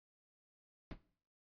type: noise with exponential decay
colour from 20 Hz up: brown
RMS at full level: -38 dBFS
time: 0.91-1 s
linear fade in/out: 0 ms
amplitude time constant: 18 ms
effects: noise-tail reverb RT60 0.5 s tail -17 dB re dry + resampled to 11025 Hz